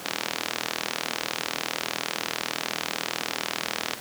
click train, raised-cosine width 0.2 ms, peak -6 dBFS, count 156, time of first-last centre 0.06-3.935 s, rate 40 Hz, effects pink hiss -38 dBFS RMS until 4 s + high-pass 200 Hz 12 dB/octave

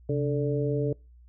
harmonic tone with a mistuned harmonic, 146.2 Hz, D3, 7 cents flat, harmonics 1 / 2 / 3 / 4, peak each -27 / -32 / -28 / -35 dBFS, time 0.09-0.93 s, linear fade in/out 5 ms, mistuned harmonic 1, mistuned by -140 cents, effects noise-tail reverb RT60 0.3 s tail -26 dB re dry + added 60 Hz sine -50 dBFS peak until 1.28 s

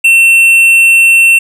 triangle tone with hard clipping, 2700 Hz, E7, 41 cents sharp, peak -4 dBFS, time 0.04-1.39 s, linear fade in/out 10 ms, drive 10 dB, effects none

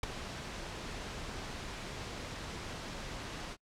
pink noise with ADSR envelope, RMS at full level -30 dBFS, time 0.03-3.57 s, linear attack 4 ms, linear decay 9 ms, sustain -12 dB, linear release 52 ms, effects noise-tail reverb RT60 0.1 s tail -26 dB re dry + low-pass 6000 Hz 12 dB/octave

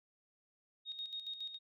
sine tone with tremolo, 3729 Hz, A#7, in tune, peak -39 dBFS, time 0.85-1.59 s, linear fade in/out 50 ms, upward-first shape square, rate 7.2 Hz, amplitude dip 60%, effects none

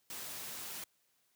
white noise, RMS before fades -44 dBFS, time 0.1-0.84 s, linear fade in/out 2 ms, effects white hiss -75 dBFS RMS until 1.35 s + high-pass 80 Hz 12 dB/octave

